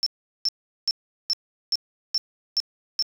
triangle tone bursts, 5370 Hz, E8, 31 cents sharp, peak -16 dBFS, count 8, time 0.03-3.024 s, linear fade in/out 0 ms, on 33 ms, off 390 ms, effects tanh soft clip ceiling -17 dBFS

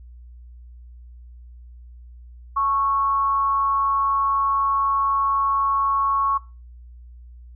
sine tone with frequency modulation, 1104 Hz, C#6, 7 cents flat, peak -18 dBFS, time 2.56-6.38 s, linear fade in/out 10 ms, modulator 228 Hz, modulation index 0.31, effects noise-tail reverb RT60 0.3 s tail -20 dB re dry + added 60 Hz sine -40 dBFS peak until 7.55 s

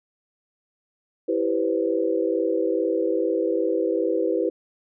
sine chord, C major seventh, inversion first, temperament equal with one note detuned, 329.6 / 392 / 493.9 / 533.9 Hz, E4 / G4 / B4 / C5, 0 / 0 / 0 / +35 cents, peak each -25 / -26 / -24 / -30 dBFS, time 1.28-4.5 s, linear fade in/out 10 ms, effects none

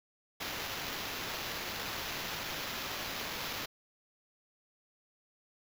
white noise with sample-and-hold, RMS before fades -39 dBFS, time 0.4-3.66 s, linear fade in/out 10 ms, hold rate 8820 Hz, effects none

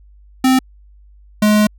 square tone pair in turn, 260 / 211 Hz, C4 / G#3, -11 / +28 cents, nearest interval major third, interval 361 cents, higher first, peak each -10 dBFS, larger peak neither, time 0.44-0.59 / 1.42-1.67 s, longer second, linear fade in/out 5 ms, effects added 50 Hz sine -42 dBFS peak until 1.78 s

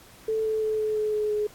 sine tone with pitch steps, 440 / 436.7 / 433.4 / 430.2 / 427 / 423.8 / 420.6 Hz, A4 / A4 / A4 / A4 / G#4 / G#4 / G#4, 0 / -13 / -26 / -39 / +48 / +35 / +22 cents, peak -23 dBFS, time 0.28-1.47 s, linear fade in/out 5 ms, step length 170 ms, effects pink hiss -51 dBFS RMS until 1.54 s + AAC 64 kbps

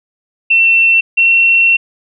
sine tone pair in turn, 2697 / 2717 Hz, E7 / F7, +39 / -48 cents, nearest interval unison, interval 13 cents, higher second, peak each -6 dBFS, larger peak neither, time 0.5-1.01 / 1.17-1.77 s, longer second, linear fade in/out 10 ms, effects none

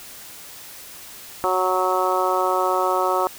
harmonic tone, 184.8 Hz, F#3, 2 cents flat, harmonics 2 / 3 / 4 / 5 / 6 / 7, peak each -25 / -25 / -25 / -25 / -25 / -25 dBFS, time 1.44-3.27 s, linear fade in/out 0 ms, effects white hiss -40 dBFS RMS until 3.38 s

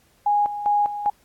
sine tone with tremolo, 825 Hz, G#5, 12 cents flat, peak -16 dBFS, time 0.26-1.1 s, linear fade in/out 5 ms, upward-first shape square, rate 2.5 Hz, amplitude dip 70%, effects pink hiss -60 dBFS RMS until 1.24 s + AAC 64 kbps

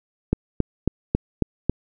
click train, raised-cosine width 3 ms, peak -5 dBFS, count 6, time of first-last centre 0.33-1.696 s, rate 3.66 Hz, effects none

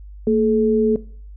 sine tone pair together, 227.1 / 428.7 Hz, A#3 / A4, -45 / -45 cents, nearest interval major seventh, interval 1100 cents, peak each -16 dBFS, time 0.27-0.96 s, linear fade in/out 2 ms, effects noise-tail reverb RT60 0.5 s tail -19 dB re dry + added 50 Hz sine -35 dBFS peak until 1.36 s

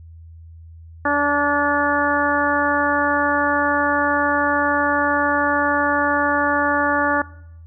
harmonic tone, 289 Hz, D4, 28 cents flat, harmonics 1 / 2 / 3 / 4 / 5 / 6, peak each -23 / -23 / -23 / -23 / -23 / -23 dBFS, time 1.05-7.22 s, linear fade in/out 5 ms, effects noise-tail reverb RT60 0.7 s tail -19 dB re dry + added 82 Hz sine -38 dBFS peak until 7.66 s

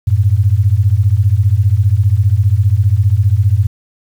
sine beating tone pair, 93.1 / 108.1 Hz, F#2 / A2, +11 / -30 cents, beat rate 15 Hz, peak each -11 dBFS, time 0.07-3.67 s, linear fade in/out 10 ms, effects 7-bit

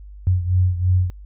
sine beating tone pair, 90.5 / 93.5 Hz, F#2 / F#2, -38 / +19 cents, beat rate 3 Hz, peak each -16 / -21 dBFS, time 0.27-1.1 s, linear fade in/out 0 ms, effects added 50 Hz sine -36 dBFS peak until 1.25 s

